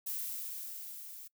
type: noise with level ramp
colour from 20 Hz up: violet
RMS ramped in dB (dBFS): -37 to -49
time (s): 0.06-1.28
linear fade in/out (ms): 10
effects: noise-tail reverb RT60 0.1 s tail -23 dB re dry